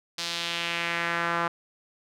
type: tone with band-pass filter sweep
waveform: sawtooth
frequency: 170 Hz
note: F3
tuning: 46 cents flat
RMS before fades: -29 dBFS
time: 0.18-1.48 s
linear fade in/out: 5 ms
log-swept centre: 4600 to 1200 Hz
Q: 1.9
effects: none